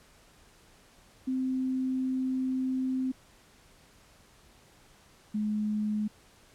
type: tone pair in turn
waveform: sine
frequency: 259.7 / 211.7 Hz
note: C4 / G#3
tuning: -13 / +33 cents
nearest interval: major third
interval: 354 cents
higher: first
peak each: -27 dBFS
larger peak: neither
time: 1.27-3.12 / 5.34-6.08 s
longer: first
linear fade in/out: 10 ms
effects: pink hiss -59 dBFS RMS until 6.54 s + low-pass 11000 Hz 12 dB/octave